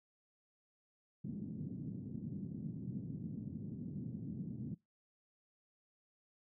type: band-pass noise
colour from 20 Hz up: pink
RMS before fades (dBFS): -44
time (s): 1.24-4.75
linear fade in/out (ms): 10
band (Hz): 130 to 240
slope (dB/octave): 24
effects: noise-tail reverb RT60 0.2 s tail -23 dB re dry